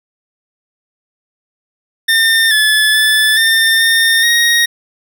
25% pulse tone with pitch steps, 1810 / 1726 / 1739 / 1805 / 1821 / 1875 Hz, A6 / A6 / A6 / A6 / A#6 / A#6, +48 / -34 / -21 / +44 / -41 / +10 cents, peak -5 dBFS, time 2.08-4.66 s, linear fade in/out 10 ms, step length 430 ms, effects none

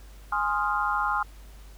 sine chord, F minor seventh, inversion first, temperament equal, 830.6 / 1046.5 / 1244.5 / 1396.9 Hz, Ab5 / C6 / Eb6 / F6, 0 / 0 / 0 / 0 cents, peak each -29 dBFS, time 0.32-1.23 s, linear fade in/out 5 ms, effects added 50 Hz sine -44 dBFS peak until 1.77 s + pink hiss -55 dBFS RMS until 1.77 s

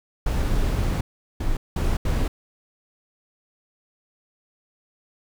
brown noise bursts at uneven times, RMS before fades -22 dBFS, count 4, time 0.26-1.01 / 1.4-1.57 / 1.76-1.97 / 2.05-2.28 s, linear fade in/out 5 ms, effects none

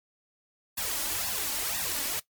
white noise with flanger, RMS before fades -31 dBFS, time 0.77-2.2 s, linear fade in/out 10 ms, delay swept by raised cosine 1.1 to 3.6 ms, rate 2 Hz, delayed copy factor +1, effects noise-tail reverb RT60 0.1 s tail -17 dB re dry + MP3 96 kbps

